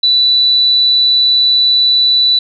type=tone; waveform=sine; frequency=3967 Hz; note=B7; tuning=7 cents sharp; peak=-7 dBFS; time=0.03-2.39 s; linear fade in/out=5 ms; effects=none